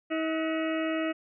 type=harmonic tone with a mistuned harmonic; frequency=319.6 Hz; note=D#4; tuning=47 cents sharp; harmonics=1 / 2 / 4 / 5 / 6 / 7 / 8 / 9; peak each=-29 / -32 / -39 / -43 / -39 / -44 / -42 / -44 dBFS; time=0.1-1.13 s; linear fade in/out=20 ms; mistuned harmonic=5; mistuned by=-120 cents; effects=none